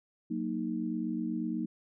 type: chord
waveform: sine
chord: D# minor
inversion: first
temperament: equal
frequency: 185 / 233.1 / 311.1 Hz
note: F#3 / A#3 / D#4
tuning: 0 / 0 / 0 cents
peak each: -37 / -34 / -35 dBFS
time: 0.3-1.66 s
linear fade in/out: 10 ms
effects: none